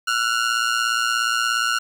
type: ring-modulated tone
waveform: sawtooth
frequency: 1413 Hz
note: F6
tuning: 20 cents sharp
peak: -12 dBFS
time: 0.07-1.79 s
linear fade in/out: 10 ms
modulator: 58.5 Hz
effects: low-pass 8000 Hz 12 dB/octave + 7-bit